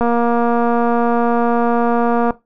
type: click train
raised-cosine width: 1 ms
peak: -4 dBFS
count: 543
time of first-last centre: 0.01-2.307 s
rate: 236 Hz
effects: noise-tail reverb RT60 0.2 s tail -17 dB re dry